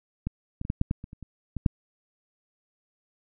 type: clicks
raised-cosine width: 5 ms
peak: -16 / -20 / -23 / -13 / -10 / -13 / -26 / -30 / -28 / -19 / -6 dBFS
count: 11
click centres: 0.27 / 0.614 / 0.651 / 0.701 / 0.814 / 0.911 / 1.041 / 1.131 / 1.227 / 1.567 / 1.662 s
effects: none